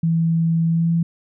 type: tone with pitch glide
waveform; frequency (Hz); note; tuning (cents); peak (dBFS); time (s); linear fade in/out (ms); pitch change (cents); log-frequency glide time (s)
sine; 164.81 to 167.4; E3 to E3; 0 to +27; -15; 0.03-1.03; 5; +27; 0.67-0.92
effects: none